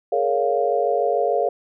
sine chord, Bb minor seventh, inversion third, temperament just, 419.5 / 466.2 / 559.4 / 699.2 Hz, Ab4 / Bb4 / Db5 / F5, +17 / 0 / +16 / +2 cents, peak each -24 / -23 / -23 / -22 dBFS, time 0.12-1.49 s, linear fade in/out 5 ms, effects none

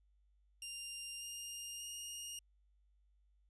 15% pulse tone with pitch steps, 2794 / 2818 / 2843 Hz, F7 / F7 / F7, 0 / +15 / +30 cents, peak -37 dBFS, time 0.62-2.39 s, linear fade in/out 2 ms, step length 590 ms, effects added 50 Hz sine -69 dBFS peak until 3.49 s + resampled to 24000 Hz

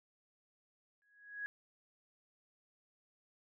sine tone with exponential growth, 1664 Hz, G#6, 3 cents sharp, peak -36 dBFS, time 1.02-1.46 s, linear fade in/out 0 ms, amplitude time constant 95 ms, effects none

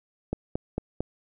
click train, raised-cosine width 2 ms, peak -14 dBFS, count 4, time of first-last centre 0.33-1.006 s, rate 4.44 Hz, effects none

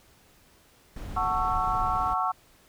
brown noise, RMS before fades -35 dBFS, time 0.96-2.14 s, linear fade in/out 5 ms
sine chord, F# minor seventh, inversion none, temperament just, 740 / 888 / 1110 / 1332 Hz, F#5 / A5 / C#6 / E6, 0 / +16 / +2 / +18 cents, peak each -29 / -32 / -28 / -30 dBFS, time 1.16-2.32 s, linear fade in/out 10 ms
effects pink hiss -59 dBFS RMS until 2.68 s

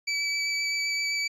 25% pulse tone with vibrato, 2300 Hz, D7, 37 cents flat, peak -22 dBFS, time 0.07-1.28 s, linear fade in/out 10 ms, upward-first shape sine, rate 7.7 Hz, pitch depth 9 cents each way, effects resampled to 24000 Hz

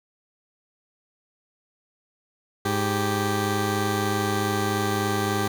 15% pulse tone pair together, 103.83 / 392 Hz, G#2 / G4, 0 / 0 cents, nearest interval octave + major seventh, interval 2300 cents, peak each -19 dBFS, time 2.65-5.48 s, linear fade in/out 5 ms, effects none

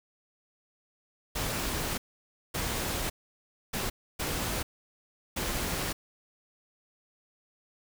pink noise bursts at uneven times, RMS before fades -32 dBFS, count 5, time 1.35-1.98 / 2.54-3.1 / 3.73-3.9 / 4.19-4.63 / 5.36-5.93 s, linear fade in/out 10 ms, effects none

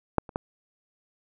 clicks, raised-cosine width 1 ms, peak -6 / -27 / -13 dBFS, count 3, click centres 0.183 / 0.292 / 0.359 s, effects none

